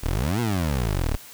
20% pulse exponential two-way sweep, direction up then down, 32.7 to 123.47 to 32.7 Hz, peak -17 dBFS, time 0.03-1.17 s, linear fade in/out 10 ms, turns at 0.4 s, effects white hiss -44 dBFS RMS until 1.33 s

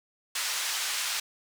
white band-pass noise, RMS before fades -31 dBFS, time 0.35-1.2 s, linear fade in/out 5 ms, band 1100 to 7100 Hz, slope 12 dB/octave, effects none

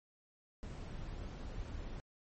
brown noise, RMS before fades -44 dBFS, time 0.63-2 s, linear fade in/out 0 ms, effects MP3 32 kbps

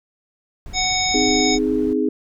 brown noise, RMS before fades -35 dBFS, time 0.66-1.93 s, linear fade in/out 0 ms
harmonic tone, 744 Hz, F#5, 9 cents sharp, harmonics 1 / 3 / 5 / 7 / 9, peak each -24 / -24 / -24 / -24 / -24 dBFS, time 0.73-1.59 s, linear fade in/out 50 ms
sine chord, Ab major, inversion first, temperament just, 259.6 / 311.5 / 415.3 Hz, C4 / Eb4 / Ab4, -13 / +2 / 0 cents, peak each -21 dBFS, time 1.14-2.09 s, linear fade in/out 5 ms
effects none

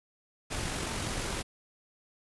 pink noise with amplitude modulation, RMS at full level -33 dBFS, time 0.5-1.43 s, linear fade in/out 20 ms, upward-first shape sine, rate 46.2 Hz, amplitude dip 25%, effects resampled to 24000 Hz

